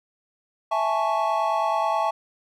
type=chord; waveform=triangle; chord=A major seventh; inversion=second; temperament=equal; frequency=659.3 / 830.6 / 880 / 1108.7 Hz; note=E5 / G#5 / A5 / C#6; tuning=0 / 0 / 0 / 0 cents; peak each=-24 / -25 / -24 / -25 dBFS; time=0.71-2.11 s; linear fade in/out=10 ms; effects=none